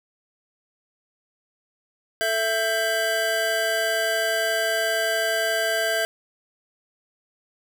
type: tone cluster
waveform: square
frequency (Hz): 442 / 665 / 1582 / 3009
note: A4 / E5 / G6 / F#7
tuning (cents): +8 / +15 / +15 / +28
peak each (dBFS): -32 / -25 / -26 / -33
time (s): 2.21-6.05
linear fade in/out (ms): 0
effects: none